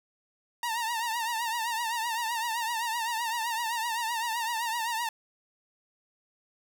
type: tone with vibrato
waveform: sawtooth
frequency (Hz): 922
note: A#5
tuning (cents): -19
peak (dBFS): -25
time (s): 0.63-5.09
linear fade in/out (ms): 2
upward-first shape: triangle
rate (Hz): 7.8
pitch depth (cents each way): 97
effects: none